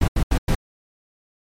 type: noise bursts at uneven times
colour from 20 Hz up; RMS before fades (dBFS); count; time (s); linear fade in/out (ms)
brown; -17; 4; 0.01-0.08 / 0.16-0.23 / 0.31-0.38 / 0.48-0.55; 5
effects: MP3 64 kbps